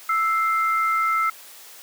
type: tone pair together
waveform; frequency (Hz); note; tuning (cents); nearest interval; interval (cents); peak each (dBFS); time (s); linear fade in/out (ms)
sine; 1318.5 / 2093; E6 / C7; 0 / 0; minor sixth; 800; -19 / -26; 0.09-1.3; 5
effects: white hiss -44 dBFS RMS until 1.82 s + high-pass 400 Hz 12 dB/octave